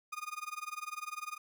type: tone with tremolo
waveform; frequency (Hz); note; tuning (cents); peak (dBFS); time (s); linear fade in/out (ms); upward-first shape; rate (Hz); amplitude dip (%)
30% pulse; 1228; D#6; -23; -33; 0.12-1.38; 10; sine; 20; 95
effects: none